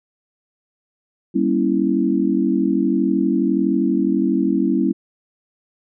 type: chord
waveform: sine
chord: G diminished seventh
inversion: none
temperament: equal with one note detuned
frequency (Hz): 196 / 237.7 / 277.2 / 329.6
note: G3 / Bb3 / Db4 / Fb4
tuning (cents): 0 / +34 / 0 / 0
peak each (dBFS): -21 / -22 / -20 / -20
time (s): 1.34-4.93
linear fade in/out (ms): 20
effects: none